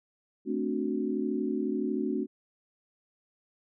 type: chord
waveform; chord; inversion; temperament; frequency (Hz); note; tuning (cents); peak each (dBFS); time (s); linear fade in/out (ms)
sine; D dominant seventh; second; equal; 220 / 261.6 / 293.7 / 370; A3 / C4 / D4 / F#4; 0 / 0 / 0 / 0; -33; 0.45-2.27; 50
effects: none